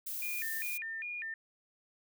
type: noise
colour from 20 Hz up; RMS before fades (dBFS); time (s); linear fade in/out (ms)
violet; -39; 0.06-0.78; 10
type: tone with vibrato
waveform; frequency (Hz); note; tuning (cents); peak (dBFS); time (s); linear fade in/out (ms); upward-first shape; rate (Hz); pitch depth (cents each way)
sine; 2093; C7; 0; -37; 0.22-1.34; 2; square; 2.5; 260
effects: none